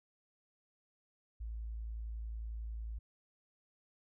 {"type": "tone", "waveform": "sine", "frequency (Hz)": 55.5, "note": "A1", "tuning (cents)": 16, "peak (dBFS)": -39, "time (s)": [1.4, 2.99], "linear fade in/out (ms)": 10, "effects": []}